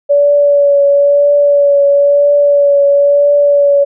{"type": "tone with vibrato", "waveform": "sine", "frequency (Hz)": 571, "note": "D5", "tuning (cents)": -49, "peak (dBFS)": -5, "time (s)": [0.09, 3.85], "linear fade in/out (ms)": 20, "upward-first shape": "triangle", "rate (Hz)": 1, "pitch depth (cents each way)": 22, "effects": []}